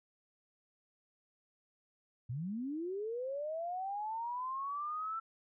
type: linear sweep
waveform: sine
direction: up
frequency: 110.8 to 1341 Hz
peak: -36 dBFS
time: 2.29-5.2 s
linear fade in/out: 10 ms
effects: none